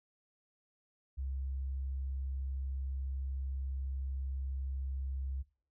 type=tone; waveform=sine; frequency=66.9 Hz; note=C2; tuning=39 cents sharp; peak=-35 dBFS; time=1.17-5.43 s; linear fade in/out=20 ms; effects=noise-tail reverb RT60 0.5 s tail -21 dB re dry